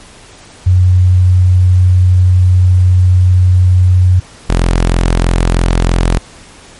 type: tone pair in turn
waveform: sine / sawtooth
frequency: 91.2 / 43.12 Hz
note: F#2 / F1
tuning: -24 / -21 cents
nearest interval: octave + minor second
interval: 1297 cents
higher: first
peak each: -4 dBFS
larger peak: neither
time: 0.66-4.2 / 4.49-6.19 s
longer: first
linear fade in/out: 10 ms
effects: pink hiss -37 dBFS RMS until 6.79 s + MP3 48 kbps